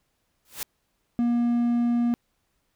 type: noise with exponential growth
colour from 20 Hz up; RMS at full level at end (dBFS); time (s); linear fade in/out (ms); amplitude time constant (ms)
white; -28; 0.45-0.63; 1; 39
type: tone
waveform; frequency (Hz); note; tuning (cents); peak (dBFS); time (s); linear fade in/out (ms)
triangle; 238.1; A#3; +37; -18; 1.19-2.14; 0
effects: pink hiss -73 dBFS RMS until 2.75 s